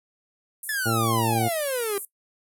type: band-pass noise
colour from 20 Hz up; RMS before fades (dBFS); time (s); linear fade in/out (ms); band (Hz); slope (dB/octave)
pink; -36; 0.63-2.05; 2; 9000 to 13000; 48
type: exponential sweep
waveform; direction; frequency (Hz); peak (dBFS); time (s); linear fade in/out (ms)
45% pulse; down; 1767 to 390; -25; 0.69-1.98; 2
type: harmonic tone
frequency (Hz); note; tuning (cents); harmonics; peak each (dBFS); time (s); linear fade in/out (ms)
113.6; A#2; -44; 1 / 2 / 3 / 4 / 5 / 6 / 7; -26 / -29 / -29 / -31 / -36 / -38 / -32; 0.85-1.49; 20
effects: noise-tail reverb RT60 0.1 s tail -18 dB re dry